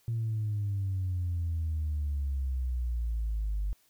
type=exponential sweep; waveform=sine; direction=down; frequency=116.54 to 49 Hz; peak=-27 dBFS; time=0.08-3.73 s; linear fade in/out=0 ms; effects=tanh soft clip ceiling -25 dBFS + white hiss -67 dBFS RMS until 3.89 s